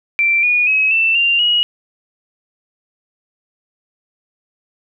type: tone with pitch steps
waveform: sine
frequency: 2349 / 2450 / 2556 / 2666 / 2781 / 2900 Hz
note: D7 / D#7 / D#7 / E7 / F7 / F#7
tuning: 0 / -27 / +46 / +19 / -8 / -35 cents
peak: -11 dBFS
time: 0.19-1.63 s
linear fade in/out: 0 ms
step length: 240 ms
effects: none